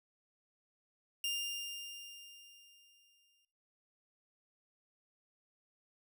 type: tone with exponential decay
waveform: sawtooth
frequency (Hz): 2802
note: F7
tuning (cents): +5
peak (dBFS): -30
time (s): 1.24-3.45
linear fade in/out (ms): 2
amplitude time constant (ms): 480
effects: noise-tail reverb RT60 1.0 s tail -23 dB re dry